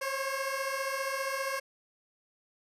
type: beating tone pair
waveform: 15% pulse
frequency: 533 / 548 Hz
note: C5 / C#5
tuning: +32 / -20 cents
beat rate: 15 Hz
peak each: -28 dBFS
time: 0.01-1.6 s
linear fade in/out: 10 ms
effects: resampled to 32000 Hz